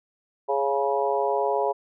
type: harmonic tone with a mistuned harmonic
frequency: 138.59 Hz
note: C#3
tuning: in tune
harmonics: 3 / 4 / 5 / 6 / 7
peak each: -26 / -27 / -28 / -29 / -29 dBFS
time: 0.48-1.73 s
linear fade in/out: 20 ms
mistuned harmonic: 6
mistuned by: +23 cents
effects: none